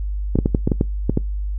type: clicks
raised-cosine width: 3 ms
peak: -3 dBFS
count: 9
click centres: 0.356 / 0.388 / 0.459 / 0.548 / 0.675 / 0.718 / 0.811 / 1.096 / 1.174 s
effects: noise-tail reverb RT60 0.2 s tail -24 dB re dry + added 50 Hz sine -21 dBFS peak until 1.58 s